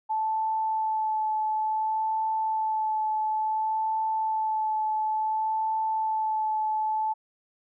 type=tone with vibrato; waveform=sine; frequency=872 Hz; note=A5; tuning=16 cents flat; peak=-24 dBFS; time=0.09-7.14 s; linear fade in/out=20 ms; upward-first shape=sine; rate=0.57 Hz; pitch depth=14 cents each way; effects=none